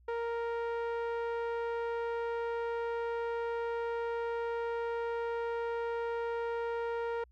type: tone with low-pass filter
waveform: sawtooth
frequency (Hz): 466.2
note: A#4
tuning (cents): 0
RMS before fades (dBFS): -35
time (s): 0.08-7.24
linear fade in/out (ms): 5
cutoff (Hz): 1500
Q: 0.73
effects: added 60 Hz sine -59 dBFS peak until 7.31 s